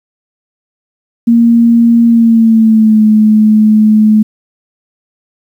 sine tone with pitch glide, 233.1 to 215 Hz, A#3 to A3, 0 to -40 cents, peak -3 dBFS, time 1.27-4.23 s, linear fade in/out 10 ms, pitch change -140 cents, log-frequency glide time 2.06-3.03 s, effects 7-bit

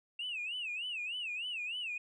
sine tone with vibrato, 2700 Hz, E7, 41 cents sharp, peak -35 dBFS, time 0.19-1.98 s, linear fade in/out 5 ms, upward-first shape sine, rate 3.3 Hz, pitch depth 190 cents each way, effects tanh soft clip ceiling -32 dBFS

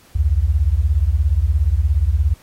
sine beating tone pair, 64.9 / 81.9 Hz, C2 / E2, -13 / -11 cents, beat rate 17 Hz, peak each -16 dBFS, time 0.15-2.34 s, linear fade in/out 10 ms, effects pink hiss -50 dBFS RMS until 2.42 s + AAC 48 kbps

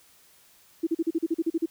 sine tone bursts, 328.6 Hz, E4, 5 cents flat, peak -21 dBFS, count 11, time 0.83-1.66 s, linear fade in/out 10 ms, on 40 ms, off 39 ms, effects white hiss -58 dBFS RMS until 1.7 s

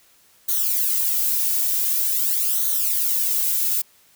violet noise with flanger, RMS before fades -21 dBFS, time 0.48-3.82 s, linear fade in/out 10 ms, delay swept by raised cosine 0.39 to 2.49 ms, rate 0.46 Hz, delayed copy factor -0.9, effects white hiss -56 dBFS RMS until 4.15 s

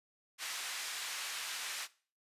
pink band-pass noise, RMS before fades -41 dBFS, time 0.38-1.88 s, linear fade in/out 50 ms, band 1600 to 9700 Hz, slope 12 dB/octave, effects noise-tail reverb RT60 0.4 s tail -19 dB re dry + resampled to 32000 Hz

